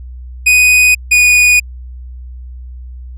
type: tone pair in turn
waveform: 45% pulse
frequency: 2489 / 2466 Hz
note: D#7 / D#7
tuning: 0 / -16 cents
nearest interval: unison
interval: 16 cents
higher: first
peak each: -5 dBFS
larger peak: neither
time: 0.46-0.95 / 1.11-1.6 s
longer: neither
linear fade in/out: 10 ms
effects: added 62 Hz sine -26 dBFS peak until 3.17 s + low-pass 12000 Hz 12 dB/octave